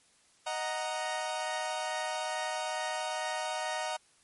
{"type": "chord", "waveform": "sawtooth", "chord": "D# minor", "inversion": "none", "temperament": "equal", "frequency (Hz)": [622.3, 740, 932.3], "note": ["D#5", "F#5", "A#5"], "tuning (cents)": [0, 0, 0], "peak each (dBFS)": -33, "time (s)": [0.46, 3.97], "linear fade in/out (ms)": 10, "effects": ["white hiss -65 dBFS RMS until 4.23 s", "MP3 48 kbps"]}